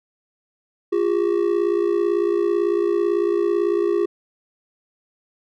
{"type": "ring-modulated tone", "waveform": "triangle", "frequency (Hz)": 376.8, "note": "F#4", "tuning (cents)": 32, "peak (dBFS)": -12, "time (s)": [0.92, 4.06], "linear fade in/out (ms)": 10, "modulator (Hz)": 29, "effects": []}